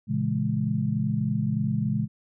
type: chord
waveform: sine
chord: A# half-diminished seventh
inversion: none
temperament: just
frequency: 116.54 / 139.85 / 167.82 / 209.8 Hz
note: A#2 / C#3 / E3 / G#3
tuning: 0 / +16 / +31 / +18 cents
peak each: -29 / -28 / -31 / -27 dBFS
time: 0.07-2.08 s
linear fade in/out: 50 ms
effects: none